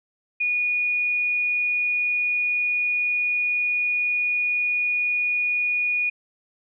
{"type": "tone", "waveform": "sine", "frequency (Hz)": 2454, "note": "D#7", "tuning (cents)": -25, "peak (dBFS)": -20, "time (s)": [0.4, 6.1], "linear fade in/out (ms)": 10, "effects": []}